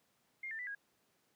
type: tone with pitch steps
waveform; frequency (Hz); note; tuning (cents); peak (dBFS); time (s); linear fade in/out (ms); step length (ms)
sine; 2121 / 1789 / 1979 / 1641; C7 / A6 / B6 / G#6; +23 / +28 / +3 / -21; -40; 0.43-0.75; 5; 80
effects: pink hiss -75 dBFS RMS until 1.35 s + high-pass 150 Hz 12 dB/octave